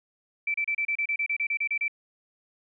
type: tone bursts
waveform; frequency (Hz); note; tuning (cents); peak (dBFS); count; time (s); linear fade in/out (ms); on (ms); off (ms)
sine; 2328; D7; -16; -24; 14; 0.47-1.881; 5; 72; 31
effects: none